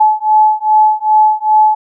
sine beating tone pair, 858 / 860.5 Hz, A5 / A5, -44 / -39 cents, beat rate 2.5 Hz, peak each -10 dBFS, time 0-1.75 s, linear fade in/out 10 ms, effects none

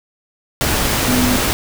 sine tone in noise, 249.1 Hz, B3, 15 cents sharp, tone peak -15 dBFS, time 1.08-1.36 s, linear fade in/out 0 ms, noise pink, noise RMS -17 dBFS, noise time 0.61-1.53 s, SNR -1 dB, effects none

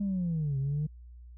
sine linear two-way sweep, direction down then up, 205.1 to 133.7 to 153.9 Hz, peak -26 dBFS, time 0-0.87 s, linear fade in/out 10 ms, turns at 0.58 s, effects tanh soft clip ceiling -25 dBFS + added 60 Hz sine -46 dBFS peak until 1.37 s

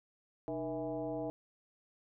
sine tone with frequency modulation, 476.9 Hz, A#4, 39 cents sharp, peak -35 dBFS, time 0.48-1.3 s, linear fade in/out 0 ms, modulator 173 Hz, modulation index 1.6, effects none

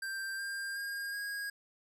square tone with pitch steps, 1577 / 1597.2 / 1617.6 / 1638.3 Hz, G6 / G6 / G#6 / G#6, +10 / +32 / -46 / -24 cents, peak -37 dBFS, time 0.02-1.5 s, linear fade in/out 5 ms, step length 370 ms, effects resampled to 32000 Hz

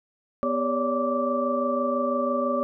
sine tone cluster, 246.6 / 399.6 / 562 / 588 / 1166 Hz, B3 / G4 / C#5 / D5 / D6, -2 / +33 / +24 / +2 / -13 cents, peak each -28 / -34 / -26 / -32 / -28 dBFS, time 0.43-2.63 s, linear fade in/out 0 ms, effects none

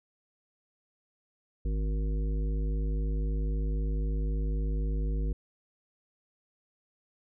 harmonic tone, 51.91 Hz, G#1, in tune, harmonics 1 / 3 / 5 / 7 / 9, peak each -27 / -38 / -43 / -46 / -46 dBFS, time 1.65-5.33 s, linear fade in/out 5 ms, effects none

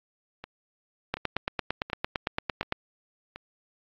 two click trains, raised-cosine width 0.3 ms, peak -22 / -10 dBFS, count 5 / 15, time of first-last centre 0.44-3.36 / 1.14-2.724 s, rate 1.37 / 8.84 Hz, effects low-pass 4000 Hz 12 dB/octave + AAC 64 kbps

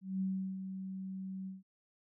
sine tone with ADSR envelope, 190 Hz, F#3, 46 cents sharp, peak -31 dBFS, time 0.01-1.63 s, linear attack 200 ms, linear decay 360 ms, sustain -8 dB, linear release 160 ms, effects none

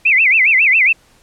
sine tone with vibrato, 2327 Hz, D7, 17 cents flat, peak -8 dBFS, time 0.05-0.93 s, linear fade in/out 10 ms, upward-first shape sine, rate 7.3 Hz, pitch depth 260 cents each way, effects pink hiss -51 dBFS RMS until 1.22 s + low-pass 11000 Hz 12 dB/octave

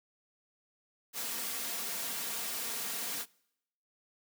white noise with comb filter, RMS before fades -37 dBFS, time 1.13-3.26 s, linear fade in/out 50 ms, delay 4.3 ms, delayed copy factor +0.5, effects noise-tail reverb RT60 0.8 s tail -25 dB re dry + high-pass 150 Hz 12 dB/octave

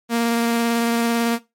sawtooth tone with vibrato, 233.1 Hz, A#3, in tune, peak -13 dBFS, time 0.09-1.39 s, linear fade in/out 50 ms, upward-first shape sine, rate 18 Hz, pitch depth 11 cents each way, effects noise-tail reverb RT60 0.2 s tail -17 dB re dry + MP3 64 kbps

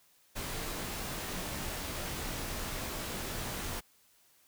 pink noise with comb filter, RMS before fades -38 dBFS, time 0.35-3.81 s, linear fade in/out 20 ms, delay 19 ms, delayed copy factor -0.55, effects white hiss -66 dBFS RMS until 4.47 s

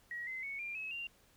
sine tone with pitch steps, 1907 / 2056 / 2216 / 2389 / 2575 / 2776 Hz, A#6 / C7 / C#7 / D7 / E7 / F7, +39 / -31 / -1 / +29 / -41 / -11 cents, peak -39 dBFS, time 0.11-1.07 s, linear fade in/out 2 ms, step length 160 ms, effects pink hiss -67 dBFS RMS until 1.36 s

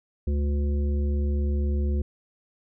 harmonic tone, 72 Hz, D2, 34 cents flat, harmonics 1 / 3 / 5 / 7, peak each -22 / -33 / -36 / -43 dBFS, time 0.27-2.02 s, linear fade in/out 5 ms, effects none

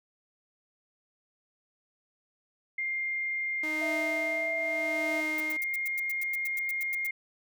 sine tone with pitch glide, 2111 to 2128 Hz, C7 to C7, +15 to +29 cents, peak -29 dBFS, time 2.78-7.11 s, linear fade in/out 5 ms, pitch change +14 cents, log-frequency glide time 4.45-5.93 s
sawtooth tone with tremolo, 310.1 Hz, D#4, 6 cents flat, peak -29 dBFS, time 3.63-5.57 s, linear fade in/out 5 ms, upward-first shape triangle, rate 0.82 Hz, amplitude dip 85%
sine tone, 659.3 Hz, E5, in tune, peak -33 dBFS, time 3.81-5.21 s, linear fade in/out 10 ms
violet noise bursts, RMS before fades -39 dBFS, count 15, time 5.38-7.068 s, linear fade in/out 2 ms, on 22 ms, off 97 ms
effects none

